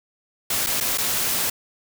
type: noise with dropouts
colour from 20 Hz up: white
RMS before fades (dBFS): -23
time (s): 0.5-1.5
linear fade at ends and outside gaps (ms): 5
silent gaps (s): 0.664-0.668 / 0.803-0.808 / 0.976-0.982
effects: none